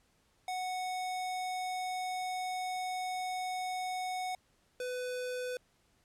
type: tone pair in turn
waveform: square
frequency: 738 / 499.9 Hz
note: F#5 / B4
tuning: -5 / +21 cents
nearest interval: perfect fifth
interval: 674 cents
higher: first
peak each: -35 / -36 dBFS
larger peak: first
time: 0.48-4.35 / 4.8-5.57 s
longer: first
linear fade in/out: 2 ms
effects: pink hiss -71 dBFS RMS until 6.04 s + low-pass 11000 Hz 12 dB/octave